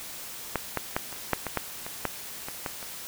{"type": "clicks", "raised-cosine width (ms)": 0.5, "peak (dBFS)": [-10, -11, -10, -24, -7, -15, -10, -21, -10, -20, -15, -25], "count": 12, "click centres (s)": [0.557, 0.773, 0.965, 1.127, 1.333, 1.467, 1.573, 1.865, 2.053, 2.485, 2.662, 2.828], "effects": ["white hiss -40 dBFS RMS until 3.07 s"]}